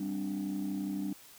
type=chord; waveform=sine; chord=G suspended fourth; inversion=none; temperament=equal; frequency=196 / 261.6 / 293.7 Hz; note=G3 / C4 / D4; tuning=0 / 0 / 0 cents; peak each=-34 / -40 / -34 dBFS; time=0-1.13 s; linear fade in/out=5 ms; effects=tanh soft clip ceiling -28 dBFS + white hiss -55 dBFS RMS until 1.38 s